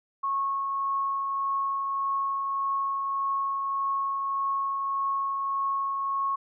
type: tone with tremolo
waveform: sine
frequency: 1097 Hz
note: C#6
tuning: 18 cents flat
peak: -24 dBFS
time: 0.23-6.36 s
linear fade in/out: 10 ms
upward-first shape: triangle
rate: 1.7 Hz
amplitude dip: 30%
effects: none